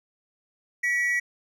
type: tone pair together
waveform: triangle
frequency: 1936 / 2254 Hz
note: B6 / C#7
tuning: -35 / +28 cents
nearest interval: minor third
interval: 263 cents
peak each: -21 / -28 dBFS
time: 0.83-1.2 s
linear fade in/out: 10 ms
effects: none